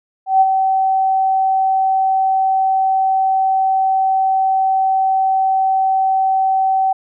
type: tone with ADSR envelope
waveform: sine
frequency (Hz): 766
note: G5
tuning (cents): -40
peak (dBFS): -6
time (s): 0.26-6.93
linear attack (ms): 150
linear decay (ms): 34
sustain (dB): -6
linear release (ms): 7
effects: none